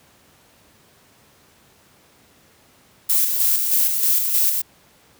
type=noise with tremolo; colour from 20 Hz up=violet; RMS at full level=-17 dBFS; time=3.09-4.62 s; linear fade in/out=10 ms; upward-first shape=square; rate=3.2 Hz; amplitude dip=40%; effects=pink hiss -54 dBFS RMS until 5.19 s + high-pass 80 Hz 12 dB/octave